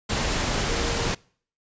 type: tone in noise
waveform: sine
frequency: 466.2 Hz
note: A#4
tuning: in tune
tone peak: -32 dBFS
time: 0.69-1.08 s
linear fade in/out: 10 ms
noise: pink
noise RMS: -25 dBFS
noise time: 0.09-1.15 s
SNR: -10 dB
effects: noise-tail reverb RT60 0.5 s tail -25 dB re dry + resampled to 16000 Hz